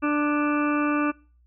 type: harmonic tone with a mistuned harmonic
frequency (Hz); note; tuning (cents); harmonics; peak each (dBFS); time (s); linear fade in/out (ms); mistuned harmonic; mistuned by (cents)
295.2; D4; +9; 1 / 2 / 3 / 4 / 5 / 6 / 8 / 9; -22 / -32 / -37 / -28 / -32 / -41 / -38 / -36; 0.02-1.12; 20; 6; -40
effects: noise-tail reverb RT60 0.4 s tail -25 dB re dry + added 60 Hz sine -56 dBFS peak until 1.46 s